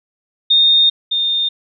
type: tone pair in turn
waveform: sine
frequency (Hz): 3670 / 3640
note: A#7 / A#7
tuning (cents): -28 / -42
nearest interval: unison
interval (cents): 14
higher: first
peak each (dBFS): -8 / -14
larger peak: first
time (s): 0.5-0.9 / 1.11-1.49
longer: first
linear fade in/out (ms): 10
effects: none